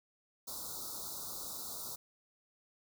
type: band-stop noise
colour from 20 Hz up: white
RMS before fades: -43 dBFS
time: 0.47-1.96 s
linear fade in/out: 10 ms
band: 1400 to 3700 Hz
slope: 96 dB/octave
effects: none